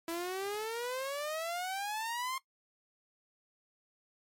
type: exponential sweep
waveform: sawtooth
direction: up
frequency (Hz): 328.4 to 1070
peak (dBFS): -31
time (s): 0.08-2.38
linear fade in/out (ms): 2
type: noise with exponential decay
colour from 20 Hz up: white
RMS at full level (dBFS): -47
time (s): 0.09-1.06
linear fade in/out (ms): 1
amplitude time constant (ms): 210
effects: noise-tail reverb RT60 0.1 s tail -19 dB re dry + MP3 64 kbps